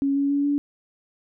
sine tone with pitch steps, 277.2 / 280.4 / 283.7 / 287 Hz, C#4 / C#4 / C#4 / D4, 0 / +20 / +40 / -40 cents, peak -19 dBFS, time 0.02-0.58 s, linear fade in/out 0 ms, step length 140 ms, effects none

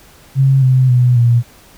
sine tone with pitch steps, 135 / 129.43 / 124.08 / 118.96 Hz, C#3 / C3 / B2 / A#2, -45 / -18 / +9 / +36 cents, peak -7 dBFS, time 0.35-1.43 s, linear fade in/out 50 ms, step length 270 ms, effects pink hiss -44 dBFS RMS until 1.77 s

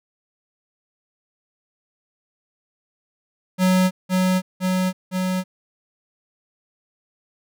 square tone with echo, 185 Hz, F#3, in tune, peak -15 dBFS, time 3.58-3.91 s, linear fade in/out 50 ms, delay 510 ms, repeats 3, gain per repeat -2 dB, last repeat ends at 5.44 s, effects none

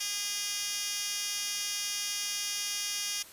10% pulse tone with high-pass filter, 408.1 Hz, G#4, 30 cents flat, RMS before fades -34 dBFS, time 0-3.23 s, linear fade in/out 10 ms, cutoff 4100 Hz, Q 2.7, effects white hiss -51 dBFS RMS until 3.32 s + resampled to 32000 Hz

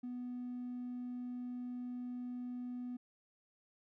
triangle tone, 246.9 Hz, B3, in tune, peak -37 dBFS, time 0.03-2.97 s, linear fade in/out 10 ms, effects tanh soft clip ceiling -36 dBFS

